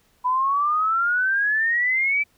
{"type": "exponential sweep", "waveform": "sine", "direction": "up", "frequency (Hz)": [987.8, 2334], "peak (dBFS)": -18, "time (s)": [0.24, 2.24], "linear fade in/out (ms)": 20, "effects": ["pink hiss -62 dBFS RMS until 2.37 s"]}